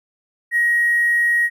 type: tone with hard clipping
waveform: triangle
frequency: 1890 Hz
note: A#6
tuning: 23 cents sharp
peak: -14 dBFS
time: 0.51-1.5 s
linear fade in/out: 50 ms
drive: 3 dB
effects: none